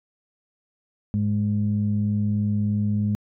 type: tone pair together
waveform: sine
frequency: 104.57 / 207.7 Hz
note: G#2 / G#3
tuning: +12 / 0 cents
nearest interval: octave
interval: 1188 cents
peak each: -22 dBFS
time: 1.14-3.15 s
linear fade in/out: 0 ms
effects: tanh soft clip ceiling -13 dBFS